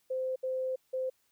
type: tone bursts at uneven times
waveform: sine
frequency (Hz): 518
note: C5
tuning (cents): -17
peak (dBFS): -30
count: 3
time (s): 0.1-0.36 / 0.43-0.76 / 0.93-1.1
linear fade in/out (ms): 10
effects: white hiss -73 dBFS RMS until 1.31 s